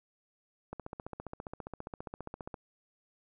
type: click train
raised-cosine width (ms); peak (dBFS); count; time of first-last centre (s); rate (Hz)
1; -26; 28; 0.73-2.542; 14.9
effects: none